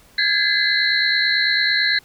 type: tone cluster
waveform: sine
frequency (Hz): 1631 / 1700 / 2044 / 3963 / 4216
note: G#6 / G#6 / C7 / B7 / C8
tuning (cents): -32 / +40 / -41 / +5 / +12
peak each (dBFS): -22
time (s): 0.18-1.99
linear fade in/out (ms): 5
effects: pink hiss -51 dBFS RMS until 2.04 s